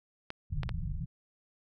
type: clicks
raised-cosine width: 0.3 ms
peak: -21 dBFS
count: 3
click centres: 0.304 / 0.633 / 0.692 s
type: low-pass noise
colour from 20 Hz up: pink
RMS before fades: -35 dBFS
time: 0.5-1.06 s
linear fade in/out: 20 ms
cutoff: 180 Hz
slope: 96 dB/octave
effects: none